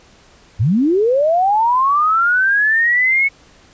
sine linear sweep, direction up, 87.9 to 2217 Hz, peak -11 dBFS, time 0.59-3.29 s, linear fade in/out 20 ms, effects pink hiss -48 dBFS RMS until 3.73 s + resampled to 16000 Hz

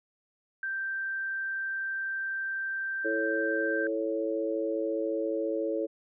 sine tone, 1568 Hz, G6, in tune, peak -30 dBFS, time 0.63-3.87 s, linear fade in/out 2 ms
sine chord, A major, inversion second, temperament equal, 329.6 / 440 / 554.4 Hz, E4 / A4 / C#5, 0 / 0 / 0 cents, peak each -32 dBFS, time 3.04-5.87 s, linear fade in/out 20 ms
effects none

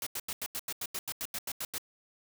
white noise bursts, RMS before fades -36 dBFS, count 14, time 0.02-1.782 s, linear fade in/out 2 ms, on 46 ms, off 86 ms, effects none

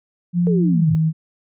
sine tone with pitch glide, 174.61 to 159.2 Hz, F3 to D#3, 0 to +40 cents, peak -14 dBFS, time 0.33-1.13 s, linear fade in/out 50 ms, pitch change -160 cents, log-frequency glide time 0.71-0.85 s
sine linear sweep, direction down, 460 to 88.8 Hz, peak -20 dBFS, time 0.47-0.95 s, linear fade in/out 0 ms
effects none

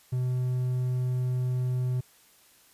triangle tone, 126.3 Hz, B2, 39 cents sharp, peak -23 dBFS, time 0.12-2.01 s, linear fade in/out 10 ms, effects white hiss -59 dBFS RMS until 2.73 s + resampled to 32000 Hz

